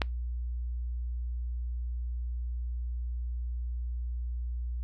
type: click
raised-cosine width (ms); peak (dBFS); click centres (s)
0.3; -10; 0.018
effects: noise-tail reverb RT60 0.2 s tail -26 dB re dry + added 60 Hz sine -31 dBFS peak until 4.83 s